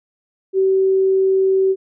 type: tone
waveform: sine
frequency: 382.7 Hz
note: G4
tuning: 42 cents flat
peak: -12 dBFS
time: 0.53-1.76 s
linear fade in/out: 50 ms
effects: none